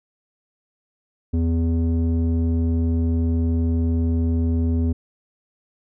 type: tone with low-pass filter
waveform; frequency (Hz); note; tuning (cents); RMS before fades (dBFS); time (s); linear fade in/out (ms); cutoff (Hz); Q
square; 82.7; E2; +6; -20; 1.33-4.93; 10; 300; 1.9
effects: none